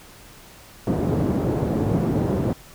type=band-pass noise; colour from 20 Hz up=pink; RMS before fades=-22 dBFS; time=0.87-2.53 s; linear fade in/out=2 ms; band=110 to 440 Hz; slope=12 dB/octave; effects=pink hiss -46 dBFS RMS until 2.74 s